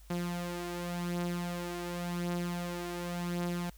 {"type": "beating tone pair", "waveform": "sawtooth", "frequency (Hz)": [174.61, 175.51], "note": ["F3", "F3"], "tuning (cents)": [0, 9], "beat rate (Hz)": 0.9, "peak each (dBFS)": [-31, -36], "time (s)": [0.1, 3.7], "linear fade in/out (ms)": 5, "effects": ["added 50 Hz sine -52 dBFS peak until 3.77 s", "white hiss -63 dBFS RMS until 3.77 s"]}